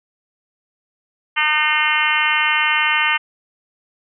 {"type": "harmonic tone", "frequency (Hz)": 304.4, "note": "D#4", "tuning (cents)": -38, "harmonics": [3, 4, 5, 6, 7, 8, 9, 10], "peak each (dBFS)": [-24, -23, -24, -22, -20, -26, -22, -24], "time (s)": [1.36, 3.18], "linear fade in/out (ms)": 20, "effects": []}